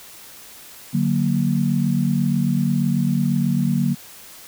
sine chord, D augmented, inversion none, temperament equal, 146.83 / 185 / 233.1 Hz, D3 / F#3 / A#3, 0 / 0 / 0 cents, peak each -21 dBFS, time 0.93-3.95 s, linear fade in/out 20 ms, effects white hiss -42 dBFS RMS until 4.47 s

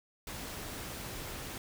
pink noise, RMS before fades -42 dBFS, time 0.27-1.58 s, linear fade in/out 2 ms, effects none

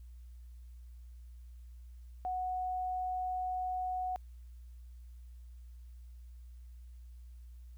sine tone, 737 Hz, F#5, 7 cents flat, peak -33 dBFS, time 2.25-4.16 s, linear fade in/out 0 ms, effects added 60 Hz sine -48 dBFS peak until 7.77 s + white hiss -75 dBFS RMS until 7.77 s

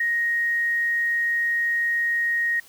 sine tone, 1873 Hz, A#6, 8 cents sharp, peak -20 dBFS, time 0-2.6 s, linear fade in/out 5 ms, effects white hiss -51 dBFS RMS until 2.68 s

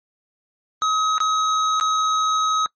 square tone with dropouts, 1272 Hz, D#6, 38 cents sharp, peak -18 dBFS, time 0.82-2.66 s, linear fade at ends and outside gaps 0 ms, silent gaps 1.181-1.203 / 1.799-1.81 s, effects noise-tail reverb RT60 0.1 s tail -24 dB re dry + MP3 32 kbps

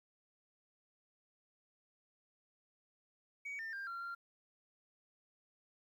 sine tone with pitch steps, 2258 / 1802 / 1594 / 1376 / 1384 Hz, C#7 / A6 / G6 / F6 / F6, +31 / +41 / +28 / -26 / -16 cents, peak -39 dBFS, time 3.45-4.15 s, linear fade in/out 10 ms, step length 140 ms, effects tanh soft clip ceiling -39 dBFS + 12-bit

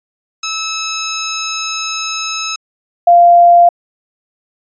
5% pulse / sine tone pair in turn, 1300 / 694.2 Hz, E6 / F5, -24 / -11 cents, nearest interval major seventh, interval 1087 cents, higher first, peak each -3 dBFS, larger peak neither, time 0.43-2.56 / 3.07-3.69 s, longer first, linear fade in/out 5 ms, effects resampled to 16000 Hz

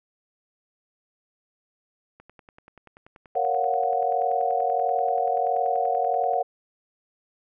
click train, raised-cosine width 0.5 ms, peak -33 dBFS, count 44, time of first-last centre 2.2-6.335 s, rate 10.4 Hz
sine chord, Gb major seventh, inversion first, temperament equal, 466.2 / 554.4 / 698.5 / 740 Hz, Bb4 / Db5 / F5 / Gb5, 0 / 0 / 0 / 0 cents, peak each -29 / -29 / -26 / -24 dBFS, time 3.35-6.43 s, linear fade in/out 10 ms
effects none

